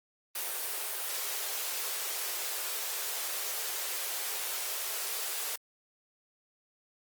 white high-pass noise, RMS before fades -35 dBFS, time 0.35-5.56 s, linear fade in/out 5 ms, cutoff 360 Hz, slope 96 dB/octave, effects Opus 32 kbps

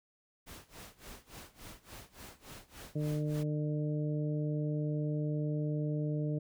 pink noise with tremolo, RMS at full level -48 dBFS, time 0.46-3.44 s, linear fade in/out 20 ms, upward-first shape sine, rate 3.5 Hz, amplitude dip 90%
harmonic tone, 150.4 Hz, D3, 42 cents sharp, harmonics 1 / 2 / 3 / 4, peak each -32 / -38 / -42 / -44 dBFS, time 2.95-6.39 s, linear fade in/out 10 ms
effects none

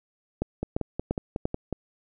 two click trains, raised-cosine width 2 ms, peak -12 / -15 dBFS, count 4 / 7, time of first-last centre 0.42-1.454 / 0.63-1.727 s, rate 2.9 / 5.47 Hz, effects none

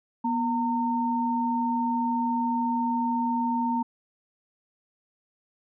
sine tone pair together, 242.1 / 914 Hz, B3 / A#5, -34 / -34 cents, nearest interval octave + major seventh, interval 2300 cents, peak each -26 dBFS, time 0.24-3.83 s, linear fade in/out 10 ms, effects none

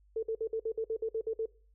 sine tone bursts, 446.4 Hz, A4, 25 cents sharp, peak -29 dBFS, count 11, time 0.16-1.458 s, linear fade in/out 5 ms, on 68 ms, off 55 ms, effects noise-tail reverb RT60 0.4 s tail -20 dB re dry + added 50 Hz sine -61 dBFS peak until 1.74 s

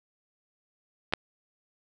clicks, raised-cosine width 0.3 ms, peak -24 / -6 dBFS, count 2, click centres 1.125 / 1.136 s, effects none

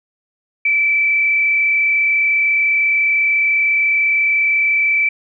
sine tone with frequency modulation, 2317 Hz, D7, 24 cents flat, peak -12 dBFS, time 0.65-5.09 s, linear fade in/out 5 ms, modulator 34.1 Hz, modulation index 0.86, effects none

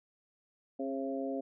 harmonic tone with a mistuned harmonic, 135.1 Hz, C#3, 44 cents flat, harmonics 2 / 3 / 4 / 5, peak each -36 / -41 / -39 / -41 dBFS, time 0.79-1.41 s, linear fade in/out 10 ms, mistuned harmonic 3, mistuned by +21 cents, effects none

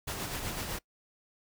pink noise with tremolo, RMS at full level -35 dBFS, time 0.07-0.79 s, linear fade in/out 10 ms, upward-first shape sine, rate 8 Hz, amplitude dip 40%, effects noise-tail reverb RT60 0.1 s tail -22 dB re dry

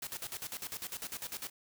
white noise with tremolo, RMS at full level -40 dBFS, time 0.02-1.5 s, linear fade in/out 5 ms, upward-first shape square, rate 10 Hz, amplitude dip 80%, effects none

